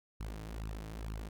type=tone with flanger; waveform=sawtooth; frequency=53.8 Hz; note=A1; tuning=38 cents flat; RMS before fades=-42 dBFS; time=0.2-1.29 s; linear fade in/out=5 ms; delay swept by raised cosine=0.71 to 6.71 ms; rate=2.2 Hz; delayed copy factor=+0.85; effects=none